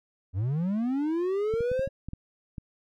triangle linear sweep, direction up, 84.4 to 554 Hz, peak -23 dBFS, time 0.33-1.89 s, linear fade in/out 50 ms
clicks, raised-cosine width 5 ms, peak -24 dBFS, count 8, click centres 1.539 / 1.607 / 1.716 / 1.794 / 1.875 / 2.086 / 2.134 / 2.582 s
effects none

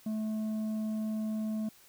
sine tone with tanh clipping, 216.9 Hz, A3, 25 cents flat, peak -32 dBFS, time 0.06-1.69 s, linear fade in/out 5 ms, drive 6 dB, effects white hiss -59 dBFS RMS until 1.88 s

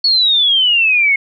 sine exponential sweep, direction down, 4435 to 2158 Hz, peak -9 dBFS, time 0.04-1.16 s, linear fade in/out 5 ms, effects none

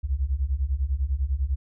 sine beating tone pair, 62.1 / 72.1 Hz, B1 / D2, +10 / -31 cents, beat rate 10 Hz, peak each -26 / -25 dBFS, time 0.03-1.56 s, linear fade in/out 20 ms, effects none

